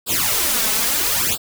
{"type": "noise with flanger", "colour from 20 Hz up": "white", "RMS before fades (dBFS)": -19, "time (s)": [0.06, 1.38], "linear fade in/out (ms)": 50, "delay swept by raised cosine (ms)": [0.24, 4.64], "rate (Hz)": 0.76, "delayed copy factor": 0.95, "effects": []}